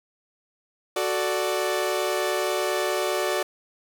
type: chord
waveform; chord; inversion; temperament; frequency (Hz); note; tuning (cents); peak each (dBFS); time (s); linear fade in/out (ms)
sawtooth; D major; first; equal; 370 / 440 / 587.3; F#4 / A4 / D5; 0 / 0 / 0; -23 / -26 / -23; 0.96-3.43; 5
effects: none